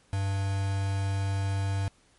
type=tone with quantisation; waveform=triangle; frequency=98 Hz; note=G2; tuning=in tune; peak=-24 dBFS; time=0.13-1.88 s; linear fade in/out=0 ms; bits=6; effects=pink hiss -63 dBFS RMS until 2.18 s + MP3 48 kbps